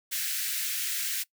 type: high-pass noise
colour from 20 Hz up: white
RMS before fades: -31 dBFS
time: 0.11-1.24 s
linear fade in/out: 20 ms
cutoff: 1500 Hz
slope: 48 dB/octave
effects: noise-tail reverb RT60 0.1 s tail -21 dB re dry